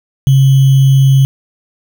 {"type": "tone with sample-and-hold", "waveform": "sine", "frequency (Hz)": 134.9, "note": "C#3", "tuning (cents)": -47, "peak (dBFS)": -4, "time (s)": [0.27, 1.25], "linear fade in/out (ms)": 0, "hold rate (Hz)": 3150, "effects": []}